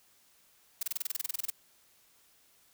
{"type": "noise bursts", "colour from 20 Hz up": "blue", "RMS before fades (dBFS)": -32, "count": 15, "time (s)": [0.81, 1.502], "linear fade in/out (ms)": 5, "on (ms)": 20, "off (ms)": 28, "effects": ["white hiss -65 dBFS RMS until 2.73 s"]}